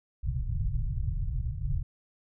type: low-pass noise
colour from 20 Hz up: pink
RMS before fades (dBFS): -30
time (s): 0.23-1.83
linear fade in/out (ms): 10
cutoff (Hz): 150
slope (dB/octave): 96
effects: none